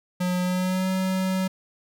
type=tone with pitch glide; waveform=square; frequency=180.6 to 187.83 Hz; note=F#3 to F#3; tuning=-42 to +26 cents; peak=-23 dBFS; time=0.2-1.48 s; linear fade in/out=10 ms; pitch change=+68 cents; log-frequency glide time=0.42-0.89 s; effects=none